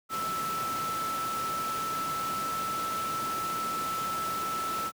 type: tone in noise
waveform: sine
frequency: 1318.5 Hz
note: E6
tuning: in tune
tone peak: -30 dBFS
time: 0.09-4.92 s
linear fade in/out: 50 ms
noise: pink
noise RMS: -37 dBFS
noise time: 0.09-4.92 s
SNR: +4 dB
effects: high-pass 150 Hz 12 dB/octave